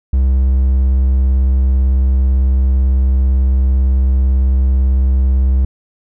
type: tone with vibrato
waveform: triangle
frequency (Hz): 65.41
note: C2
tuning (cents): 0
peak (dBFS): -7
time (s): 0.13-5.65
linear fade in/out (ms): 5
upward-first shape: sine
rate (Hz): 18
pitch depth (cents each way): 19
effects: none